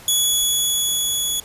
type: tone with level ramp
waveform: 15% pulse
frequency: 3388 Hz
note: G#7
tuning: 34 cents sharp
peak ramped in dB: -8 to -13 dBFS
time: 0.08-1.4 s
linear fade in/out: 2 ms
effects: pink hiss -42 dBFS RMS until 1.44 s + resampled to 32000 Hz